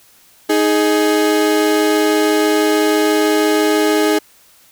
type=tone pair together; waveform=35% pulse; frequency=312.2 / 418.3 Hz; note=D#4 / G#4; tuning=+6 / +12 cents; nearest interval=perfect fourth; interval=506 cents; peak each=-13 dBFS; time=0.49-4.19 s; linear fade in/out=10 ms; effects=white hiss -49 dBFS RMS until 4.71 s